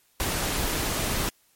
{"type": "noise", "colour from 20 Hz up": "pink", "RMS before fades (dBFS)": -27, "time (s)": [0.2, 1.29], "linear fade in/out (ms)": 0, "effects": ["white hiss -64 dBFS RMS until 1.55 s", "MP3 64 kbps"]}